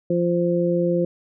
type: harmonic tone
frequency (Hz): 173.7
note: F3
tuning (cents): -9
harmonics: 1 / 2 / 3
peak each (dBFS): -22 / -22 / -22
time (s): 0.1-1.05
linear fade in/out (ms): 5
effects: none